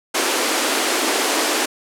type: high-pass noise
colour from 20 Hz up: pink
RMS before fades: -19 dBFS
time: 0.14-1.66 s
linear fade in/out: 10 ms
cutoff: 270 Hz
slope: 48 dB/octave
effects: low-pass 11000 Hz 12 dB/octave